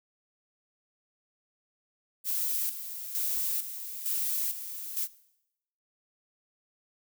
violet noise with tremolo, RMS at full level -30 dBFS, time 2.24-5.08 s, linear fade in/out 50 ms, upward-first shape square, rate 1.1 Hz, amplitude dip 65%, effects noise-tail reverb RT60 0.8 s tail -19 dB re dry

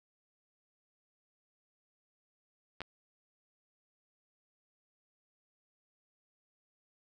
clicks, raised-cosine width 0.3 ms, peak -24 dBFS, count 2, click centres 2.806 / 2.817 s, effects none

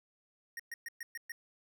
square tone bursts, 1864.7 Hz, A#6, in tune, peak -40 dBFS, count 6, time 0.57-1.32 s, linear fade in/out 2 ms, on 25 ms, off 120 ms, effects none

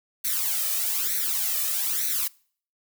blue noise with flanger, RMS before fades -26 dBFS, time 0.24-2.28 s, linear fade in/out 10 ms, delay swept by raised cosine 0.49 to 1.69 ms, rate 1.1 Hz, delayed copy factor +0.85, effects noise-tail reverb RT60 0.5 s tail -24 dB re dry

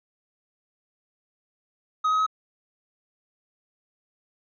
triangle tone with pitch steps, 1260 / 1268 / 1276.1 Hz, D#6 / D#6 / D#6, +21 / +32 / +43 cents, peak -18 dBFS, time 2.04-2.265 s, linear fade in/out 10 ms, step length 75 ms, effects resampled to 16000 Hz

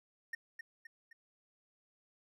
triangle tone with echo, 1838 Hz, A#6, 25 cents flat, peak -35 dBFS, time 0.33-0.35 s, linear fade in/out 5 ms, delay 260 ms, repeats 3, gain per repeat -6 dB, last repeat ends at 1.13 s, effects none

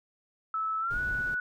sine tone with pitch glide, 1306 to 1474.4 Hz, E6 to F#6, -17 to -7 cents, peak -28 dBFS, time 0.54-1.4 s, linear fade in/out 2 ms, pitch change +210 cents, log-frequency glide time 0.8-1 s
brown noise, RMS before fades -40 dBFS, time 0.9-1.35 s, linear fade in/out 10 ms
effects none

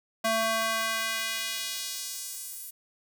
square tone with high-pass filter sweep, 223.7 Hz, A3, 29 cents sharp, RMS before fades -31 dBFS, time 0.24-2.71 s, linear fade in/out 10 ms, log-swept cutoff 570 to 12000 Hz, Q 1, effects none

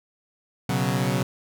sawtooth chord, B suspended second, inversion none, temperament equal, 123.47 / 138.59 / 185 Hz, B2 / C#3 / F#3, 0 / 0 / 0 cents, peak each -22 dBFS, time 0.69-1.23 s, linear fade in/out 5 ms, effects none

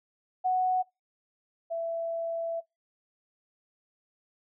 sine tone pair in turn, 740 / 665.9 Hz, F#5 / E5, 0 / +17 cents, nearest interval major second, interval 183 cents, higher first, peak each -23 / -29 dBFS, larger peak first, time 0.44-0.83 / 1.7-2.61 s, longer second, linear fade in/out 20 ms, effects noise-tail reverb RT60 0.2 s tail -23 dB re dry

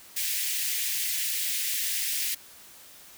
white high-pass noise, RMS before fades -29 dBFS, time 0.16-2.35 s, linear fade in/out 10 ms, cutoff 1800 Hz, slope 48 dB/octave, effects white hiss -50 dBFS RMS until 3.17 s

